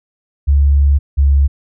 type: tone pair in turn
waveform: sine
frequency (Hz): 70.7 / 69.81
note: C#2 / C#2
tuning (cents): +35 / +13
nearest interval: unison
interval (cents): 22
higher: first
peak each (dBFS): -7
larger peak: neither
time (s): 0.47-0.99 / 1.17-1.48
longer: first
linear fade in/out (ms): 20
effects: none